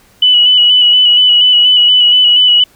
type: tone with vibrato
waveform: sine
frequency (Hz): 2960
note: F#7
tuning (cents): 0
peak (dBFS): -4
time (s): 0.22-2.64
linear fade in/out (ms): 5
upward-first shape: square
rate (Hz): 4.2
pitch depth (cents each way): 22
effects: pink hiss -47 dBFS RMS until 2.75 s